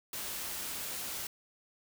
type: noise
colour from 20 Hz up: white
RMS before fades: -39 dBFS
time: 0.13-1.27 s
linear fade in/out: 2 ms
effects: none